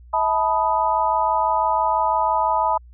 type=tone cluster; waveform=sine; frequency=646 / 877 / 983 / 1246 Hz; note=E5 / A5 / B5 / D#6; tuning=-35 / -6 / -8 / +2 cents; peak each=-25 / -21 / -20 / -27 dBFS; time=0.13-2.78 s; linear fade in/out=10 ms; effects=added 60 Hz sine -42 dBFS peak until 2.93 s